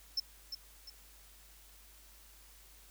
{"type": "tone with echo", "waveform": "triangle", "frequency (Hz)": 5320, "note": "E8", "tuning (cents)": 15, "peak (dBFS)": -29, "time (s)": [0.17, 0.2], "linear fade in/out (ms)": 5, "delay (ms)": 350, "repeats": 2, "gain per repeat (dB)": -8, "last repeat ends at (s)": 0.9, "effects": ["added 50 Hz sine -60 dBFS peak until 2.9 s", "white hiss -60 dBFS RMS until 2.9 s"]}